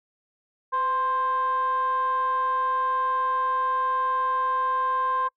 sine tone with frequency modulation, 1046.5 Hz, C6, in tune, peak -21 dBFS, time 0.72-5.29 s, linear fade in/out 20 ms, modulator 539 Hz, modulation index 0.4, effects noise-tail reverb RT60 0.1 s tail -26 dB re dry + tanh soft clip ceiling -17 dBFS

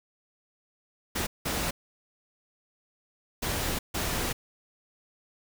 pink noise bursts at uneven times, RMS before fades -30 dBFS, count 4, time 1.15-1.27 / 1.45-1.71 / 3.42-3.79 / 3.94-4.33 s, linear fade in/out 10 ms, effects none

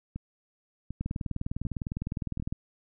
two click trains, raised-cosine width 5 ms, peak -19 / -23 dBFS, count 31 / 4, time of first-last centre 1.01-2.525 / 0.16-2.399 s, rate 19.8 / 1.34 Hz, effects none

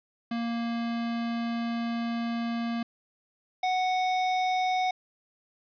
square tone pair in turn, 233.1 / 740 Hz, A#3 / F#5, 0 / 0 cents, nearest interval octave + minor sixth, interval 2000 cents, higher second, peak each -29 / -25 dBFS, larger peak second, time 0.31-2.83 / 3.63-4.91 s, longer first, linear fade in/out 5 ms, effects resampled to 11025 Hz + 9-bit

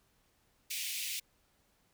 pink high-pass noise, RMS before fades -38 dBFS, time 0.7-1.2 s, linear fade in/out 10 ms, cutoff 2200 Hz, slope 48 dB/octave, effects pink hiss -72 dBFS RMS until 1.93 s

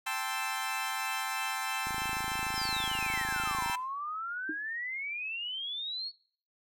20% pulse chord, A minor seventh, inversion third, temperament equal, 784 / 880 / 1046.5 / 1318.5 Hz, G5 / A5 / C6 / E6, 0 / 0 / 0 / 0 cents, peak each -33 dBFS, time 0.06-3.76 s, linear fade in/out 10 ms
click train, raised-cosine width 3 ms, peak -30 dBFS, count 50, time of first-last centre 1.87-3.698 s, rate 26.8 Hz
sine exponential two-way sweep, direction down then up, 5530 to 932.3 to 4424 Hz, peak -34 dBFS, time 2.53-6.12 s, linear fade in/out 50 ms, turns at 3.66 s
sine tone with exponential decay, 311.1 Hz, D#4, in tune, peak -30 dBFS, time 4.49-4.58 s, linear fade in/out 5 ms, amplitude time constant 18 ms
effects noise-tail reverb RT60 0.5 s tail -21 dB re dry

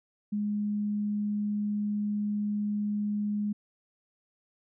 sine tone, 207.7 Hz, G#3, in tune, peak -27 dBFS, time 0.32-3.53 s, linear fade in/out 10 ms, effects none

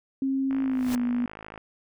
sine tone with pitch glide, 268.6 to 243.5 Hz, C4 to B3, +46 to -24 cents, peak -23 dBFS, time 0.22-1.26 s, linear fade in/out 2 ms, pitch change -170 cents, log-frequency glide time 0.61-1.01 s
click train, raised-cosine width 0.5 ms, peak -25 dBFS, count 58, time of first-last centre 0.51-1.577 s, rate 53.4 Hz
pink noise with exponential growth, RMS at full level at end -31 dBFS, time 0.71-0.95 s, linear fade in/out 0 ms, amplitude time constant 52 ms
effects none

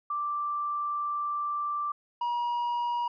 sine / triangle tone pair in turn, 1174.7 / 957 Hz, D6 / A#5, 0 / +45 cents, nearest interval major third, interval 355 cents, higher first, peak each -28 / -25 dBFS, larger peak second, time 0.1-1.92 / 2.21-3.08 s, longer first, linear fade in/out 5 ms, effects resampled to 11025 Hz

